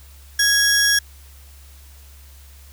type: tone pair together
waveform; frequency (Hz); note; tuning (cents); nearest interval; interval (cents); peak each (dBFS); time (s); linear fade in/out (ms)
35% pulse; 1661.2 / 5588; G#6 / F8; 0 / 0; octave + major sixth; 2100; -15; 0.39-0.99; 5
effects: added 69 Hz sine -42 dBFS peak until 2.72 s + white hiss -50 dBFS RMS until 2.72 s